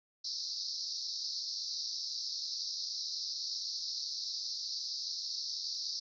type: band-pass noise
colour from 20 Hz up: white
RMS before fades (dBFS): -39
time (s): 0.24-6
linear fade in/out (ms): 10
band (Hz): 4100 to 5600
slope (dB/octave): 96
effects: none